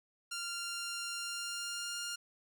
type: tone with pitch glide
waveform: 10% pulse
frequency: 1391 to 1405.5 Hz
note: F6 to F6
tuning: -7 to +11 cents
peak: -29 dBFS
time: 0.31-2.16 s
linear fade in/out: 10 ms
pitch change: +18 cents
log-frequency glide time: 1.12-1.99 s
effects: none